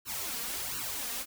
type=noise with flanger; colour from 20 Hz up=white; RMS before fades=-36 dBFS; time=0.05-1.26 s; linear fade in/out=50 ms; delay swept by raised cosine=0.71 to 4.31 ms; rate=1.4 Hz; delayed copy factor=+0.8; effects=none